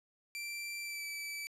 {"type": "tone with pitch glide", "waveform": "sawtooth", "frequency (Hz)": [2349, 2311], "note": ["D7", "D7"], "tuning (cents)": [0, -28], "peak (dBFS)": -36, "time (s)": [0.35, 1.47], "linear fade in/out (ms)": 0, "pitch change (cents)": -28, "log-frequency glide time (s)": [0.81, 1.05], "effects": ["resampled to 32000 Hz", "11-bit"]}